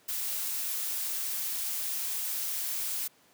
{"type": "noise", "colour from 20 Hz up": "blue", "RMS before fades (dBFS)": -33, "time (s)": [0.08, 3.08], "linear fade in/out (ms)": 10, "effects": ["pink hiss -62 dBFS RMS until 3.33 s", "high-pass 200 Hz 12 dB/octave"]}